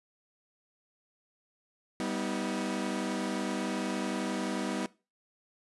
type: chord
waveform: sawtooth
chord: G augmented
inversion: none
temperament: equal with one note detuned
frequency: 196 / 246.9 / 318.6 Hz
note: G3 / B3 / D#4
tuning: 0 / 0 / +41 cents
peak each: -32 / -31 / -32 dBFS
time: 2-4.86 s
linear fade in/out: 0 ms
effects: noise-tail reverb RT60 0.3 s tail -20 dB re dry + resampled to 24000 Hz